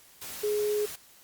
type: tone in noise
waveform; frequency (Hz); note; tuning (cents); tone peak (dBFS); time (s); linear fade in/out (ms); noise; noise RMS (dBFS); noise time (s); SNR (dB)
sine; 419; G#4; +15; -25; 0.43-0.86; 10; white; -40; 0.21-0.96; +12
effects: white hiss -56 dBFS RMS until 1.23 s + Opus 48 kbps